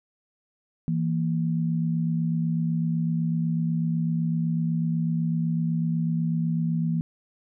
sine tone pair together, 164.2 / 232.2 Hz, E3 / A#3, -6 / -7 cents, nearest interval tritone, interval 599 cents, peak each -23 / -29 dBFS, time 0.88-7.01 s, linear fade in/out 0 ms, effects none

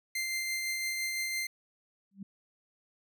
sawtooth tone with tremolo, 2088 Hz, C7, 4 cents flat, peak -27 dBFS, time 0.15-1.47 s, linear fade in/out 5 ms, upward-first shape triangle, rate 5.9 Hz, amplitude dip 30%
sine tone with exponential growth, 196.1 Hz, G3, 1 cent sharp, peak -36 dBFS, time 2.11-2.23 s, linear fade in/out 5 ms, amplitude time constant 25 ms
effects none

